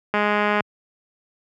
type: click train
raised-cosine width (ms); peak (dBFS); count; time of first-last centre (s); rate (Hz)
0.5; -6; 98; 0.14-0.606; 208
effects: high-pass 100 Hz 12 dB/octave